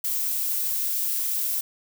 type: noise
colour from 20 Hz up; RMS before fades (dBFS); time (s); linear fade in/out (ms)
violet; -26; 0.04-1.61; 5
effects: none